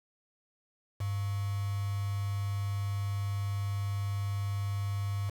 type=tone with quantisation; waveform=sine; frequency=100 Hz; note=G2; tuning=35 cents sharp; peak=-30 dBFS; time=1-5.3 s; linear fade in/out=10 ms; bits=7; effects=none